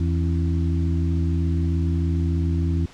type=harmonic tone with a mistuned harmonic; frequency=83.2 Hz; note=E2; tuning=17 cents sharp; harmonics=1 / 2 / 3 / 4; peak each=-20 / -26 / -30 / -32 dBFS; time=0-2.86 s; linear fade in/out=5 ms; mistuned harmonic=3; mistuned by=+110 cents; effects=pink hiss -47 dBFS RMS until 2.93 s + low-pass 6000 Hz 12 dB/octave